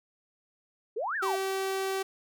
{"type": "exponential two-way sweep", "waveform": "sine", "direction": "up then down", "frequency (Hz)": [390.1, 1864.7, 647], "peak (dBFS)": -29, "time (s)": [0.96, 1.36], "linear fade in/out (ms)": 10, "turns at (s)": 1.16}
{"type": "tone", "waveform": "sawtooth", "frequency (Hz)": 385, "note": "G4", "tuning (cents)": -31, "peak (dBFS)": -25, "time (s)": [1.22, 2.03], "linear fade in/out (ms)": 10}
{"effects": []}